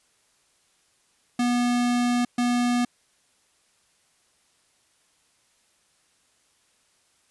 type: tone bursts at uneven times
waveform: square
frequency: 243.1 Hz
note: B3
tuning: 27 cents flat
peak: -21 dBFS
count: 2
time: 1.39-2.25 / 2.38-2.85 s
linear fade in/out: 5 ms
effects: white hiss -65 dBFS RMS until 7.3 s + resampled to 24000 Hz